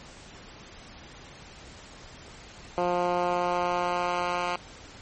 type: tone with band-pass filter sweep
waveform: 10% pulse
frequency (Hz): 176.9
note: F3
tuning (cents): +23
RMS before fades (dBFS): -27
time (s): 2.78-4.56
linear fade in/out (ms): 0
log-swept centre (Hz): 590 to 1600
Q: 0.82
effects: pink hiss -47 dBFS RMS until 5.01 s + MP3 32 kbps